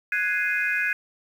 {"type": "chord", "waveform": "sine", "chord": "Ab dominant seventh", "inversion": "third", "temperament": "equal", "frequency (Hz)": [1480, 1661.2, 2093, 2489], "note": ["Gb6", "Ab6", "C7", "Eb7"], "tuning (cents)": [0, 0, 0, 0], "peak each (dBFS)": [-28, -25, -30, -27], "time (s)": [0.12, 0.93], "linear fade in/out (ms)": 2, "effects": ["tanh soft clip ceiling -11 dBFS", "8-bit"]}